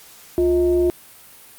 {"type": "tone with frequency modulation", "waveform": "sine", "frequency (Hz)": 353, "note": "F4", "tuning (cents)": 19, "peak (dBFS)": -14, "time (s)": [0.38, 0.9], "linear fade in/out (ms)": 0, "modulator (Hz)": 283, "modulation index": 0.46, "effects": ["white hiss -45 dBFS RMS until 1.58 s", "Opus 48 kbps"]}